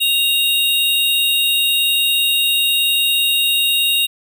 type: tone pair together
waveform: square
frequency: 2794 / 3755 Hz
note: F7 / A#7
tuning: 0 / +12 cents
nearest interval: perfect fourth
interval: 512 cents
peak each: -17 dBFS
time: 0-4.07 s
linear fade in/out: 20 ms
effects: none

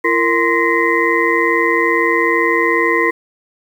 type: tone cluster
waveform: sine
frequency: 339.7 / 462 / 1042 / 1876 / 2040 Hz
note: F4 / A#4 / C6 / A#6 / C7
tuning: -48 / -16 / -7 / +11 / -44 cents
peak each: -18 dBFS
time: 0.04-3.11 s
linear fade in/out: 10 ms
effects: 7-bit

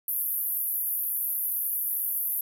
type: band-pass noise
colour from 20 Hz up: pink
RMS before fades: -29 dBFS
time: 0.08-2.41 s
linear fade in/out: 2 ms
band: 11000 to 15000 Hz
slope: 96 dB/octave
effects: none

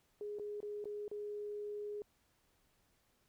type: tone with dropouts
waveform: sine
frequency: 415.3 Hz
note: G#4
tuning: in tune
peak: -40 dBFS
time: 0.21-2.02 s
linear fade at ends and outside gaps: 1 ms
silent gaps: 0.387-0.396 / 0.604-0.629 / 0.842-0.855 / 1.08-1.114 s
effects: pink hiss -75 dBFS RMS until 3.28 s

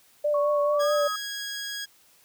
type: tone with vibrato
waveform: sine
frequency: 587 Hz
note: D5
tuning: 1 cent flat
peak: -21 dBFS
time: 0.24-1.08 s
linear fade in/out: 10 ms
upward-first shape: triangle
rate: 4.7 Hz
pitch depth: 25 cents each way
type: tone with pitch glide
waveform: sine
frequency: 1108.7 to 1266.2 Hz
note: C#6 to D#6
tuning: 0 to +30 cents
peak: -28 dBFS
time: 0.34-1.16 s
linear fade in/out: 5 ms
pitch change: +230 cents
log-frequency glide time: 0.71-0.94 s
type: tone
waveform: 15% pulse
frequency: 1651 Hz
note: G#6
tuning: 11 cents flat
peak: -25 dBFS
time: 0.79-1.86 s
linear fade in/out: 20 ms
effects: white hiss -59 dBFS RMS until 2.24 s + high-pass 60 Hz 12 dB/octave

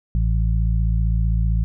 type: harmonic tone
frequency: 55.5 Hz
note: A1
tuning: 16 cents sharp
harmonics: 1 / 2 / 3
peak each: -17 / -23 / -27 dBFS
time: 0.15-1.64 s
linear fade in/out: 0 ms
effects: none

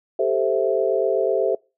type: chord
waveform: sine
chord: A minor seventh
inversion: third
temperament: equal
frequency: 392 / 440 / 523.3 / 659.3 Hz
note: G4 / A4 / C5 / E5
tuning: 0 / 0 / 0 / 0 cents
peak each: -23 dBFS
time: 0.19-1.55 s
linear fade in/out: 5 ms
effects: noise-tail reverb RT60 0.3 s tail -25 dB re dry

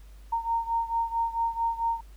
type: beating tone pair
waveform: sine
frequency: 920 / 924.5 Hz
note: A#5 / A#5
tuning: -23 / -15 cents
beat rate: 4.5 Hz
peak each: -27 / -30 dBFS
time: 0.32-2.01 s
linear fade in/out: 10 ms
effects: added 50 Hz sine -45 dBFS peak until 2.16 s + pink hiss -61 dBFS RMS until 2.16 s

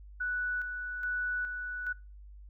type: tone with tremolo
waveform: sine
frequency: 1480 Hz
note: F#6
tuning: in tune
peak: -30 dBFS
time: 0.2-1.93 s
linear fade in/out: 10 ms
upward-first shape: square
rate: 1.2 Hz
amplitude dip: 45%
effects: noise-tail reverb RT60 0.3 s tail -24 dB re dry + added 50 Hz sine -47 dBFS peak until 2.49 s

